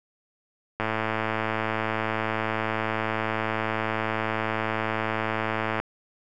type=click train; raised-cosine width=0.5 ms; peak=-11 dBFS; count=551; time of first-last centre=0.8-5.8 s; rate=110 Hz; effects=none